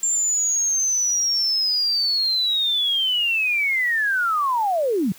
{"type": "linear sweep", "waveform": "sine", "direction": "down", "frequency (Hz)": [7360, 167.3], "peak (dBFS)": -18, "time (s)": [0.03, 5.12], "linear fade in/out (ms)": 2, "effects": ["white hiss -46 dBFS RMS until 5.18 s", "high-pass 80 Hz 12 dB/octave"]}